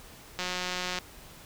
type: click train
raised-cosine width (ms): 0.2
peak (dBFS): -15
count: 109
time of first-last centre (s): 0.39-0.987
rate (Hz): 181
effects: pink hiss -50 dBFS RMS until 1.45 s